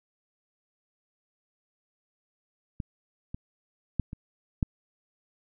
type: clicks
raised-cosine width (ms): 5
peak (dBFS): -20 / -23 / -13 / -25 / -12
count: 5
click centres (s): 2.802 / 3.345 / 3.997 / 4.131 / 4.628
effects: none